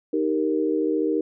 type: chord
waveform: sine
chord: Eb major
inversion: none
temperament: equal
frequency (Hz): 311.1 / 392 / 466.2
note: Eb4 / G4 / Bb4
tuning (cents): 0 / 0 / 0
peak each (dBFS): -23 / -26 / -25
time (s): 0.13-1.21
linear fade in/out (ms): 5
effects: none